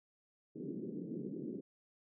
white band-pass noise, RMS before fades -43 dBFS, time 0.55-1.61 s, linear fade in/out 10 ms, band 150 to 400 Hz, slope 48 dB/octave, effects none

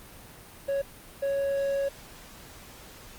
triangle tone bursts at uneven times, 554.4 Hz, C#5, in tune, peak -23 dBFS, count 2, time 0.68-0.82 / 1.22-1.89 s, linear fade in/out 10 ms, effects pink hiss -48 dBFS RMS until 3.18 s + Opus 32 kbps

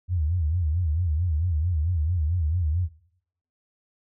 sine tone with vibrato, 82.41 Hz, E2, in tune, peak -21 dBFS, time 0.08-2.89 s, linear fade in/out 50 ms, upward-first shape sine, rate 4.5 Hz, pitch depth 180 cents each way, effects noise-tail reverb RT60 0.7 s tail -19 dB re dry

